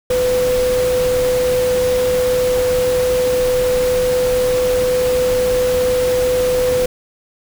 sine tone in noise, 502 Hz, B4, 28 cents sharp, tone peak -13 dBFS, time 0.1-6.86 s, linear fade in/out 5 ms, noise pink, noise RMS -25 dBFS, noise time 0.1-6.86 s, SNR +9 dB, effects none

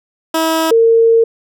15% pulse / sine tone pair in turn, 322.9 / 456.6 Hz, E4 / A#4, -36 / -36 cents, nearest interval tritone, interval 600 cents, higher second, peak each -6 dBFS, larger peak neither, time 0.34-0.71 / 0.71-1.24 s, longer second, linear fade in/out 5 ms, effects none

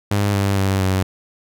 sawtooth tone with pitch steps, 101.6 / 99.16 / 96.79 / 94.47 Hz, G#2 / G2 / G2 / F#2, -38 / +20 / -21 / +37 cents, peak -12 dBFS, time 0.11-1.03 s, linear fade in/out 5 ms, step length 230 ms, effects none

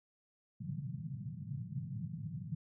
pink band-pass noise, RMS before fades -42 dBFS, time 0.6-2.55 s, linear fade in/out 5 ms, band 110 to 180 Hz, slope 48 dB/octave, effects none

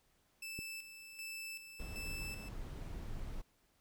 sawtooth tone with tremolo, 2637 Hz, E7, in tune, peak -40 dBFS, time 0.42-2.49 s, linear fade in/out 5 ms, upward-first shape square, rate 1.3 Hz, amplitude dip 60%
click, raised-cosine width 3 ms, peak -32 dBFS, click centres 0.59 s
brown noise, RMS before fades -44 dBFS, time 1.79-3.42 s, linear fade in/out 10 ms
effects pink hiss -74 dBFS RMS until 3.8 s

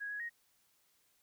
sine tone with pitch steps, 1655 / 1671 / 1873 Hz, G#6 / G#6 / A#6, -6 / +10 / +8 cents, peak -38 dBFS, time 0-0.297 s, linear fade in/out 20 ms, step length 99 ms, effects white hiss -73 dBFS RMS until 1.22 s

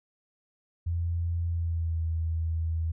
sine tone with pitch glide, 85 to 81.54 Hz, F2 to E2, -46 to -18 cents, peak -26 dBFS, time 0.86-2.92 s, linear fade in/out 10 ms, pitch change -72 cents, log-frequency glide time 1.48-2 s, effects none

